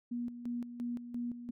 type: tone with tremolo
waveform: sine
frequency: 240.3 Hz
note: B3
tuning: 47 cents flat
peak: -34 dBFS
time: 0.11-1.51 s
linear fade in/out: 10 ms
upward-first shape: square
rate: 2.9 Hz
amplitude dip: 65%
effects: none